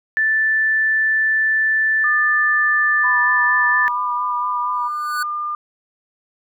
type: tone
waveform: sine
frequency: 1760 Hz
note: A6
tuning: in tune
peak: -14 dBFS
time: 0.17-3.88 s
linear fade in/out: 0 ms
type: tone with pitch glide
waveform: sine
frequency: 1213 to 1202.5 Hz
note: D#6 to D6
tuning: -44 to +41 cents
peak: -21 dBFS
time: 2.04-5.55 s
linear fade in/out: 2 ms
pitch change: -15 cents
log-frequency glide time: 2.26-2.97 s
type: tone with vibrato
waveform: sine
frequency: 987.8 Hz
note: B5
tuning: in tune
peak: -21 dBFS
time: 3.03-4.89 s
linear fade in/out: 20 ms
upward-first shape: sine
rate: 4.3 Hz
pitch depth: 25 cents each way
type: tone with exponential growth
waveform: square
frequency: 1480 Hz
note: F#6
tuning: in tune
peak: -20 dBFS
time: 4.72-5.23 s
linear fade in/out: 5 ms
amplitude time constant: 110 ms
effects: none